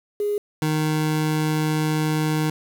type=tone pair in turn; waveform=sine / 25% pulse; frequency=413.1 / 154.74 Hz; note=G#4 / D#3; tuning=-9 / -9 cents; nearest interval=octave + perfect fourth; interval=1700 cents; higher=first; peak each=-20 / -16 dBFS; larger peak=second; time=0.2-0.38 / 0.62-2.5 s; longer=second; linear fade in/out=2 ms; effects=7-bit